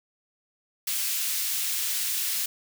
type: high-pass noise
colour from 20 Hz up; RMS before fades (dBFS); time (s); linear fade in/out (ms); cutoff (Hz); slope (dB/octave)
white; -28; 0.87-2.46; 5; 2300; 12
effects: none